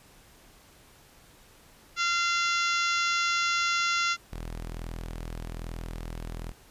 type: harmonic tone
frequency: 689 Hz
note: F5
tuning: 24 cents flat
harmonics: 2 / 3 / 4 / 5 / 6 / 7 / 8 / 9 / 10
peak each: -27 / -31 / -33 / -35 / -37 / -38 / -39 / -40 / -41 dBFS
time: 1.96-4.17 s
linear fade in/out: 50 ms
type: tone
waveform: sawtooth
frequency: 41.2 Hz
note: E1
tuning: in tune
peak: -31 dBFS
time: 4.32-6.52 s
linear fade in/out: 10 ms
effects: pink hiss -56 dBFS RMS until 6.7 s + resampled to 32000 Hz